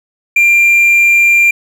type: tone with hard clipping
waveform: triangle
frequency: 2382 Hz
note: D7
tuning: 24 cents sharp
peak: -6 dBFS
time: 0.36-1.51 s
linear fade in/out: 5 ms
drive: 5 dB
effects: none